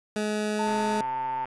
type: tone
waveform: 20% pulse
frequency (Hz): 211.7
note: G#3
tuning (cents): +33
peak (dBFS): -21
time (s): 0.16-1.01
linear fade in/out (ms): 2
type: tone with pitch glide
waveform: sine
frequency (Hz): 886 to 892.7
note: A5 to A5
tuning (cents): +12 to +25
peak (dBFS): -27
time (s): 0.59-1.45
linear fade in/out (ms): 5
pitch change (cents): +13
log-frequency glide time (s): 0.7-0.77
type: click train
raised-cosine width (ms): 0.5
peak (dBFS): -26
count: 104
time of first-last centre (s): 0.67-1.456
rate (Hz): 131
effects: resampled to 24000 Hz